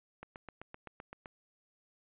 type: click train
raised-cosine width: 0.5 ms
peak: -30 dBFS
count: 9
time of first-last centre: 0.23-1.258 s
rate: 7.78 Hz
effects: resampled to 8000 Hz